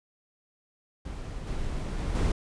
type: noise with level steps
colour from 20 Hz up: brown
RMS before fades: -36 / -32 / -30 / -25 dBFS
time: 1.05-2.32 s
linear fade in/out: 5 ms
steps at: 1.47 / 1.98 / 2.15 s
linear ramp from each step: 2 ms
effects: resampled to 22050 Hz